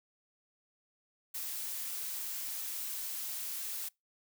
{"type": "noise", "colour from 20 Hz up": "blue", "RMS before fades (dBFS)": -39, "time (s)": [1.34, 3.89], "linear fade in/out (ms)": 10, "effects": ["noise-tail reverb RT60 0.2 s tail -25 dB re dry"]}